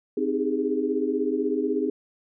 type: chord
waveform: sine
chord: Ab major seventh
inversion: first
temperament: equal with one note detuned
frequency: 261.6 / 311.1 / 399.1 / 415.3 Hz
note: C4 / Eb4 / G4 / Ab4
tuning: 0 / 0 / +31 / 0 cents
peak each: -28 / -28 / -29 / -27 dBFS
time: 0.17-1.9 s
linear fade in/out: 5 ms
effects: none